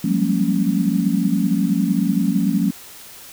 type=tone cluster; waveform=sine; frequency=175.5 / 191 / 201.7 / 228.9 / 276.6 Hz; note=F3 / G3 / G3 / A#3 / C#4; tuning=+9 / -45 / +50 / -31 / -4 cents; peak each=-22 dBFS; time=0.04-2.71 s; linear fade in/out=5 ms; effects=white hiss -40 dBFS RMS until 3.32 s